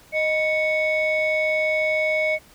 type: tone pair together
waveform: sine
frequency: 621.7 / 2217 Hz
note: D#5 / C#7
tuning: -2 / 0 cents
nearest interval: octave + minor seventh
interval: 2202 cents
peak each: -20 dBFS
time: 0.12-2.39 s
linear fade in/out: 50 ms
effects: tanh soft clip ceiling -15 dBFS + pink hiss -51 dBFS RMS until 2.54 s